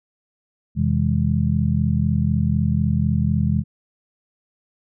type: tone cluster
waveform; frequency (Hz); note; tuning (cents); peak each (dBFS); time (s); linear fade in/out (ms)
sine; 84.8 / 128.8 / 160.8 / 204.8; E2 / C3 / E3 / G#3; +50 / -27 / -43 / -24; -22; 0.75-3.64; 50
effects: none